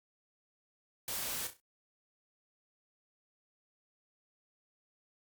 white noise with echo, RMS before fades -38 dBFS, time 1.08-1.47 s, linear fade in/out 2 ms, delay 33 ms, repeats 4, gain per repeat -9 dB, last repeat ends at 1.602 s, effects Opus 48 kbps

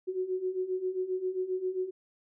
sine beating tone pair, 366 / 373.5 Hz, F#4 / F#4, -19 / +16 cents, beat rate 7.5 Hz, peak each -35 / -31 dBFS, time 0.07-1.91 s, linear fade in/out 20 ms, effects none

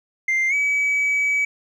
sine tone with pitch glide, 2093 to 2282 Hz, C7 to C#7, 0 to +50 cents, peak -15 dBFS, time 0.28-1.45 s, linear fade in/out 5 ms, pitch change +150 cents, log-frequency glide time 0.49-0.54 s, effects tanh soft clip ceiling -16 dBFS + 9-bit

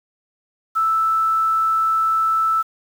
sine tone with quantisation, 1318 Hz, E6, 1 cent flat, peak -15 dBFS, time 0.75-2.63 s, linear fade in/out 20 ms, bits 7, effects none

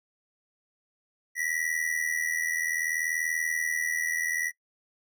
square ring-modulated tone, 1944 Hz, B6, 28 cents flat, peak -25 dBFS, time 1.35-4.52 s, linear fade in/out 50 ms, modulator 40.3 Hz, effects noise-tail reverb RT60 0.1 s tail -22 dB re dry

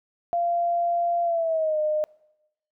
sine tone with pitch glide, 690 to 611.2 Hz, F5 to D#5, -21 to -31 cents, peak -21 dBFS, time 0.33-2.04 s, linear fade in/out 0 ms, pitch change -210 cents, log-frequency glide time 1.23-1.79 s, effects noise-tail reverb RT60 0.9 s tail -24 dB re dry

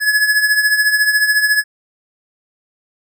square tone with tremolo, 1700 Hz, G#6, 40 cents sharp, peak -9 dBFS, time 0-1.64 s, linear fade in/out 50 ms, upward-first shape triangle, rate 14 Hz, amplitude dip 70%, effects none

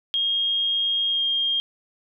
sine tone with pitch glide, 3246 to 3220 Hz, G#7 to G7, -40 to +46 cents, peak -20 dBFS, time 0.14-1.6 s, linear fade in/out 0 ms, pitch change -14 cents, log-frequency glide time 1.09-1.22 s, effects none

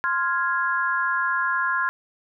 sine chord, F minor, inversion second, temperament equal, 1046.5 / 1396.9 / 1661.2 Hz, C6 / F6 / Ab6, 0 / 0 / 0 cents, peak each -25 dBFS, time 0.04-1.89 s, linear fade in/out 0 ms, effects none

